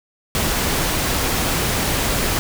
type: noise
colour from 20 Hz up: pink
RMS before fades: -20 dBFS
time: 0.35-2.39 s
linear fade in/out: 0 ms
effects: none

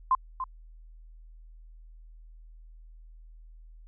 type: tone with echo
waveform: sine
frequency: 1038 Hz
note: C6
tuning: 14 cents flat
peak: -19 dBFS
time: 0.11-0.15 s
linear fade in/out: 2 ms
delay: 290 ms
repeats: 1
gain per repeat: -10 dB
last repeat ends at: 0.44 s
effects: added 40 Hz sine -47 dBFS peak until 3.87 s

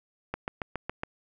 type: click train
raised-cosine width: 0.5 ms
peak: -16 dBFS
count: 6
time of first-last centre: 0.34-1.034 s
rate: 7.2 Hz
effects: none

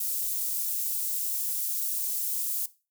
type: high-pass noise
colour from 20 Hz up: white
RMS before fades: -30 dBFS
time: 0-2.66 s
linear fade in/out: 5 ms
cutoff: 9300 Hz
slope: 12 dB/octave
effects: noise-tail reverb RT60 0.3 s tail -17 dB re dry

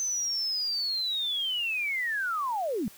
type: linear sweep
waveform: sine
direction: down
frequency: 6190 to 182.2 Hz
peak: -27 dBFS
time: 0-2.88 s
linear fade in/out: 0 ms
effects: white hiss -52 dBFS RMS until 2.97 s

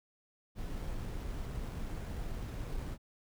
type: noise with sample-and-hold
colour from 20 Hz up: brown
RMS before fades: -39 dBFS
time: 0.55-2.98 s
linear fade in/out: 50 ms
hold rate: 8820 Hz
effects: none

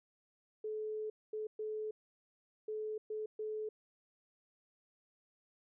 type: tone bursts at uneven times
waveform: sine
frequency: 430.7 Hz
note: A4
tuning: 37 cents flat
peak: -37 dBFS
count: 6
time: 0.64-1.1 / 1.33-1.47 / 1.59-1.91 / 2.68-2.98 / 3.1-3.26 / 3.39-3.69 s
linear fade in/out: 5 ms
effects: none

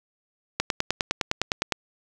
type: click train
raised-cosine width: 0.2 ms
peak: -5 dBFS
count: 12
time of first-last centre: 0.6-1.722 s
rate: 9.8 Hz
effects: none

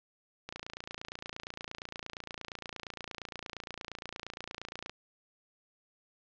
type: click train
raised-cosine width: 0.2 ms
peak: -22 dBFS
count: 127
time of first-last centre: 0.49-4.896 s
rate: 28.6 Hz
effects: low-pass 5000 Hz 12 dB/octave

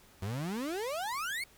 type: exponential sweep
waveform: 35% pulse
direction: up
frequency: 91.1 to 2269 Hz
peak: -32 dBFS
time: 0.22-1.44 s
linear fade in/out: 5 ms
effects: pink hiss -60 dBFS RMS until 1.57 s

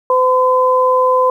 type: tone pair together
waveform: sine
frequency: 510 / 1017.6 Hz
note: C5 / C6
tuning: -44 / -48 cents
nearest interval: octave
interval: 1196 cents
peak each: -12 dBFS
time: 0.1-1.3 s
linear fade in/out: 2 ms
effects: 8-bit

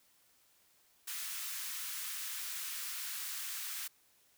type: high-pass noise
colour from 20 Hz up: white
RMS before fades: -41 dBFS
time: 1.07-3.88 s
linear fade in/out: 10 ms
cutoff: 1200 Hz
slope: 24 dB/octave
effects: white hiss -69 dBFS RMS until 4.37 s

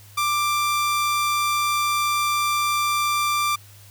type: tone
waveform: sawtooth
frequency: 1181 Hz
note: D6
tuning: 9 cents sharp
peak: -16 dBFS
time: 0.17-3.56 s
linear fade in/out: 10 ms
effects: added 101 Hz sine -46 dBFS peak until 3.9 s + white hiss -50 dBFS RMS until 3.9 s

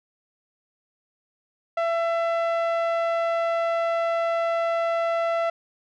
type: tone with low-pass filter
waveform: sawtooth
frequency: 670 Hz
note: E5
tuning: 28 cents sharp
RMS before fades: -24 dBFS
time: 1.77-5.5 s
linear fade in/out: 5 ms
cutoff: 1800 Hz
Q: 0.64
effects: none

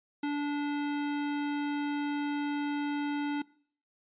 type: tone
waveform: square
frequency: 290.4 Hz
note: D4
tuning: 19 cents flat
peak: -30 dBFS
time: 0.23-3.42 s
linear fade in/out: 5 ms
effects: noise-tail reverb RT60 0.5 s tail -21 dB re dry + resampled to 8000 Hz

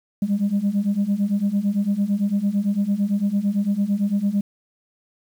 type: beating tone pair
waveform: sine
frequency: 196.7 / 205.6 Hz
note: G3 / G#3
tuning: +6 / -17 cents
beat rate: 8.9 Hz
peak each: -21 / -19 dBFS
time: 0.22-4.41 s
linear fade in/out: 5 ms
effects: tanh soft clip ceiling -14 dBFS + 8-bit

